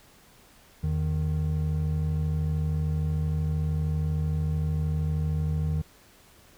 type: tone pair together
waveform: triangle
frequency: 81.54 / 154.6 Hz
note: E2 / D#3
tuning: -18 / -11 cents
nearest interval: major seventh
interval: 1107 cents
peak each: -25 dBFS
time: 0.83-5.82 s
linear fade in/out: 10 ms
effects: pink hiss -56 dBFS RMS until 6.57 s